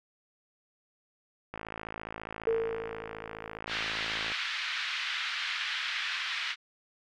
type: click train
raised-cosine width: 0.5 ms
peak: -23 dBFS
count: 153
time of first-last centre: 1.54-4.319 s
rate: 54.7 Hz
type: tone with exponential decay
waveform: sine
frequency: 453.4 Hz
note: A#4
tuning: 48 cents flat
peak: -23 dBFS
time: 2.47-3.58 s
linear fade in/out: 1 ms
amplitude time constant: 240 ms
type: band-pass noise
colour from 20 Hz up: pink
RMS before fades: -34 dBFS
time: 3.67-6.56 s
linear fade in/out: 50 ms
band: 1500 to 4000 Hz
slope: 24 dB/octave
effects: none